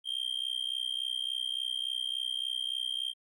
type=tone with amplitude modulation; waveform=triangle; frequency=3180 Hz; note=G7; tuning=24 cents sharp; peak=-26 dBFS; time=0.04-3.14 s; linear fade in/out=50 ms; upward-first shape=sine; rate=63.5 Hz; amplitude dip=100%; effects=none